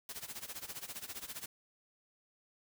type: noise with tremolo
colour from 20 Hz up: white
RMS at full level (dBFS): -42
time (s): 0.09-1.46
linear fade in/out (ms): 2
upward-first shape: sine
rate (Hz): 15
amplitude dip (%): 85
effects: none